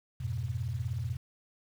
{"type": "chord", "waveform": "sine", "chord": "F diminished", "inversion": "none", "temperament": "equal", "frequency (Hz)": [87.31, 103.83, 123.47], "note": ["F2", "Ab2", "Cb3"], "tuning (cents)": [0, 0, 0], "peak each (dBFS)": [-37, -37, -34], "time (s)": [0.2, 1.17], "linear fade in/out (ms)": 10, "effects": ["9-bit"]}